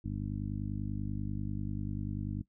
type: harmonic tone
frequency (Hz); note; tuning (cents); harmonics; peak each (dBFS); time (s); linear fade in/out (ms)
50.2; G1; +42; 1 / 2 / 3 / 4 / 5 / 6; -40 / -38 / -42 / -41 / -44 / -44; 0.04-2.42; 10
effects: noise-tail reverb RT60 0.1 s tail -17 dB re dry